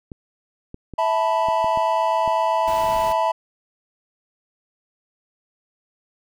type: clicks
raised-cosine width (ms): 3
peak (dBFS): -22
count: 7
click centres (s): 0.118 / 0.744 / 0.937 / 1.486 / 1.644 / 1.774 / 2.277
type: chord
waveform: triangle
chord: E suspended fourth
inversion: none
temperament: equal with one note detuned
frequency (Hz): 654.7 / 880 / 987.8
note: E5 / A5 / B5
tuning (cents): -12 / 0 / 0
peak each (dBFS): -20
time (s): 0.98-3.32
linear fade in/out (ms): 10
type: noise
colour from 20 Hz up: pink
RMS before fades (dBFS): -35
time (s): 2.67-3.13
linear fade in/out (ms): 10
effects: none